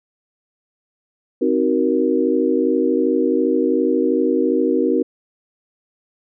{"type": "chord", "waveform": "sine", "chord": "C half-diminished seventh", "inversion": "none", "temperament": "just", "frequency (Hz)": [261.6, 314, 376.7, 470.9], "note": ["C4", "Eb4", "Gb4", "Bb4"], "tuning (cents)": [0, 16, 31, 18], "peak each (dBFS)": -20, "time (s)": [1.41, 5.03], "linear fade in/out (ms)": 10, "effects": []}